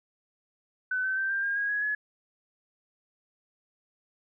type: tone with pitch steps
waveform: sine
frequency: 1509 / 1534.5 / 1560.4 / 1586.8 / 1613.6 / 1640.8 / 1668.5 / 1696.7 Hz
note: F#6 / G6 / G6 / G6 / G6 / G#6 / G#6 / G#6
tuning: +34 / -37 / -8 / +21 / +50 / -21 / +8 / +37 cents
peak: -26 dBFS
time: 0.91-1.95 s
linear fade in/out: 5 ms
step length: 130 ms
effects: none